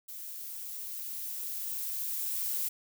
violet noise with level ramp, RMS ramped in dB -43 to -32 dBFS, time 0.08-2.69 s, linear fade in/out 10 ms, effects none

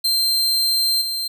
40% pulse tone with level steps, 4147 Hz, C8, 16 cents flat, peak -15 / -21 dBFS, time 0.04-1.28 s, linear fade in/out 10 ms, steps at 1.01 s, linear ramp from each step 10 ms, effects none

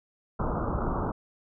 pink low-pass noise, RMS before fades -29 dBFS, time 0.39-1.12 s, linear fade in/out 10 ms, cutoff 1400 Hz, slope 96 dB/octave, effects none

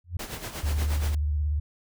sine tone with exponential growth, 86.9 Hz, F2, 8 cents flat, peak -22 dBFS, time 0.04-0.17 s, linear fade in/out 5 ms, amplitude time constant 28 ms
pink noise with tremolo, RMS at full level -34 dBFS, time 0.19-1.15 s, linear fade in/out 5 ms, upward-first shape sine, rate 8.4 Hz, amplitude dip 65%
sine tone with vibrato, 74.3 Hz, D2, 21 cents sharp, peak -23 dBFS, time 0.63-1.6 s, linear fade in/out 10 ms, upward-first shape triangle, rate 17 Hz, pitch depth 100 cents each way
effects none

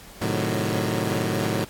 15% pulse chord, A diminished seventh, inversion none, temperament equal with one note detuned, 110 / 130.81 / 153.95 / 185 Hz, A2 / C3 / Eb3 / Gb3, 0 / 0 / -18 / 0 cents, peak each -20 / -25 / -23 / -22 dBFS, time 0.21-1.65 s, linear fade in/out 10 ms, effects pink hiss -45 dBFS RMS until 1.69 s + AAC 64 kbps

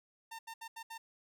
sawtooth tone bursts at uneven times, 906 Hz, A#5, 50 cents flat, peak -40 dBFS, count 5, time 0.31-0.39 / 0.47-0.54 / 0.61-0.68 / 0.76-0.83 / 0.9-0.98 s, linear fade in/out 10 ms, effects none

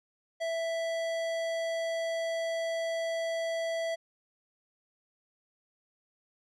sine tone with tanh clipping, 660 Hz, E5, 2 cents sharp, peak -32 dBFS, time 0.4-3.96 s, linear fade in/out 20 ms, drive 18 dB, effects none

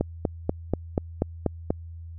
click train, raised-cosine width 2 ms, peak -9 dBFS, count 8, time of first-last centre 0.01-1.705 s, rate 4.13 Hz, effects added 83 Hz sine -37 dBFS peak until 2.18 s

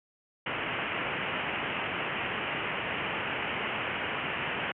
white low-pass noise, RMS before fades -33 dBFS, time 0.46-4.72 s, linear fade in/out 5 ms, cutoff 3000 Hz, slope 96 dB/octave, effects high-pass 100 Hz 12 dB/octave

